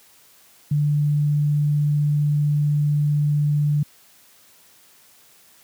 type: tone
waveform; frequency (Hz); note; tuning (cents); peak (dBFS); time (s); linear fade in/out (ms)
sine; 147.4; D3; +7; -16; 0.71-3.83; 5
effects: white hiss -53 dBFS RMS until 5.63 s + high-pass 80 Hz 12 dB/octave